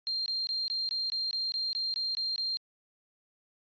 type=tone bursts; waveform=sine; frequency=4186 Hz; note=C8; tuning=in tune; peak=-29 dBFS; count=12; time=0.07-2.57 s; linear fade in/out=0 ms; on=190 ms; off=20 ms; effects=resampled to 11025 Hz